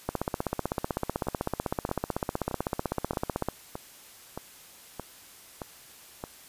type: two click trains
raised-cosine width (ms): 1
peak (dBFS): -20 / -13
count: 9 / 55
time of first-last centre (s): 1.27-6.239 / 0.09-3.486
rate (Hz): 1.61 / 15.9
effects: white hiss -51 dBFS RMS until 6.48 s + resampled to 32000 Hz